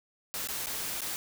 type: noise with dropouts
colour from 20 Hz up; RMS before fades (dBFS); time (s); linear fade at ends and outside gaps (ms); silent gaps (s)
white; -35; 0.34-1.16; 0; 0.473-0.487 / 0.66-0.669 / 1.007-1.017
effects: none